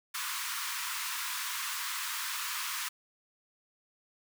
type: high-pass noise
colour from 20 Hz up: pink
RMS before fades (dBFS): -36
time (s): 0.14-2.89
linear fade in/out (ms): 10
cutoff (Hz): 960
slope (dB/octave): 96
effects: none